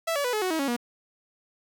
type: tone with pitch steps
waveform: sawtooth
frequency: 659.3 / 570.6 / 493.9 / 427.5 / 370 / 320.3 / 277.2 / 239.9 Hz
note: E5 / C#5 / B4 / A4 / F#4 / E4 / C#4 / A#3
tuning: 0 / +50 / 0 / -50 / 0 / -50 / 0 / +50 cents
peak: -21 dBFS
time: 0.07-0.766 s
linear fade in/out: 10 ms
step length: 87 ms
effects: 9-bit